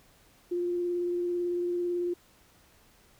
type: tone with vibrato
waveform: sine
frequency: 351.3 Hz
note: F4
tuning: 10 cents sharp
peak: -27 dBFS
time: 0.51-2.14 s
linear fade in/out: 10 ms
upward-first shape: sine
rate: 18 Hz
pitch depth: 13 cents each way
effects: pink hiss -61 dBFS RMS until 3.19 s